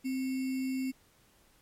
sine tone with sample-and-hold, 261.6 Hz, C4, in tune, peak -30 dBFS, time 0.04-0.92 s, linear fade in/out 20 ms, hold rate 2450 Hz, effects pink hiss -65 dBFS RMS until 1.61 s + MP3 64 kbps

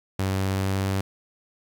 sawtooth tone with pitch glide, 95.8 to 96.8 Hz, G2 to G2, -39 to -21 cents, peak -19 dBFS, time 0.19-1.01 s, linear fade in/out 5 ms, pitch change +18 cents, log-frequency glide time 0.3-0.85 s, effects 9-bit

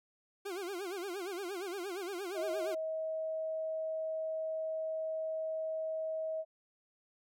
40% pulse tone with vibrato, 373.9 Hz, F#4, 18 cents sharp, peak -37 dBFS, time 0.45-2.75 s, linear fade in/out 10 ms, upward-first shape sine, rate 8.6 Hz, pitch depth 160 cents each way
sine tone, 637 Hz, D#5, 41 cents sharp, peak -34 dBFS, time 2.34-6.45 s, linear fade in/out 50 ms
effects none

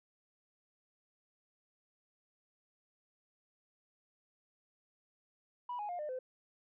sine tone with pitch steps, 978 / 832 / 707.7 / 602 / 512.1 Hz, B5 / G#5 / F5 / D5 / C5, -17 / +3 / +23 / +43 / -37 cents, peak -36 dBFS, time 5.69-6.19 s, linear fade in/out 5 ms, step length 100 ms, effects tanh soft clip ceiling -34 dBFS

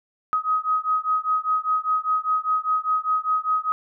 sine beating tone pair, 1259 / 1264 Hz, D#6 / D#6, +20 / +27 cents, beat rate 5 Hz, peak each -23 dBFS, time 0.33-3.72 s, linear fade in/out 0 ms, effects none

